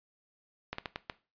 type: slowing click train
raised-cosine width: 0.3 ms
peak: -19 dBFS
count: 5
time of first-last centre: 0.73-1.098 s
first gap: 54 ms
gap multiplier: 1.37
effects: noise-tail reverb RT60 0.3 s tail -17 dB re dry + resampled to 11025 Hz